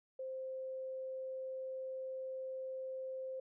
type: tone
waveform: sine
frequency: 523.3 Hz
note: C5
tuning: in tune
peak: -40 dBFS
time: 0.19-3.4 s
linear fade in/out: 5 ms
effects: none